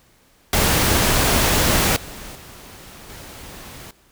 pink noise with level steps, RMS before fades -17 / -36 / -41 / -38 dBFS, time 0.53-3.91 s, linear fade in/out 2 ms, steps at 1.96 / 2.35 / 3.09 s, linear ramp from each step 5 ms, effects pink hiss -56 dBFS RMS until 4.11 s

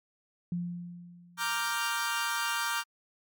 sine tone with exponential decay, 174.61 Hz, F3, in tune, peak -28 dBFS, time 0.52-1.77 s, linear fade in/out 2 ms, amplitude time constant 270 ms
sawtooth chord, G minor seventh, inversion first, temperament equal, 932.3 / 1174.7 / 1396.9 / 1568 Hz, Bb5 / D6 / F6 / G6, 0 / 0 / 0 / 0 cents, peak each -31 dBFS, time 1.37-2.84 s, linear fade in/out 50 ms
effects MP3 96 kbps

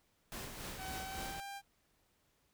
pink noise with tremolo, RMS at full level -44 dBFS, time 0.32-1.4 s, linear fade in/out 0 ms, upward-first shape sine, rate 3.6 Hz, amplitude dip 40%
sawtooth tone with pitch glide, 759 to 795.8 Hz, F#5 to G5, +44 to +26 cents, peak -40 dBFS, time 0.77-1.62 s, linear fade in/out 50 ms, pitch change +82 cents, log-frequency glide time 1-1.45 s
effects pink hiss -75 dBFS RMS until 2.53 s

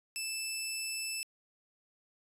15% pulse tone, 2637 Hz, E7, in tune, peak -28 dBFS, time 0.16-1.23 s, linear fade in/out 0 ms, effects resampled to 32000 Hz

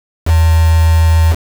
sine tone with quantisation, 81.5 Hz, E2, 19 cents flat, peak -6 dBFS, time 0.25-1.36 s, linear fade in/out 50 ms, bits 3, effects none

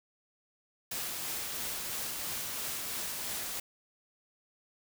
white noise with tremolo, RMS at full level -36 dBFS, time 0.91-3.6 s, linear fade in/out 5 ms, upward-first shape triangle, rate 3 Hz, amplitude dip 25%, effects none

